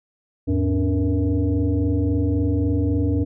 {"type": "tone with frequency modulation", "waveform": "sine", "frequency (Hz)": 103.83, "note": "G#2", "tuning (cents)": 0, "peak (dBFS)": -17, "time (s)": [0.47, 3.25], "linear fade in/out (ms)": 20, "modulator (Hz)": 184, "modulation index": 1.5, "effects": []}